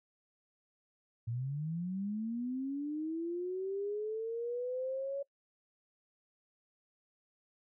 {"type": "linear sweep", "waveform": "sine", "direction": "up", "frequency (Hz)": [112.2, 562], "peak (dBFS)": -34, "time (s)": [1.27, 5.23], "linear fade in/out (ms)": 10, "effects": ["noise-tail reverb RT60 0.1 s tail -21 dB re dry"]}